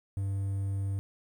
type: tone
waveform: triangle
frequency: 98 Hz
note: G2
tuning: in tune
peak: -27 dBFS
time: 0.17-0.99 s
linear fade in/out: 0 ms
effects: 10-bit